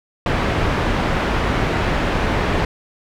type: low-pass noise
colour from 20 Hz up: pink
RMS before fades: -19 dBFS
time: 0.26-2.65 s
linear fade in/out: 2 ms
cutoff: 2300 Hz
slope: 12 dB/octave
effects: none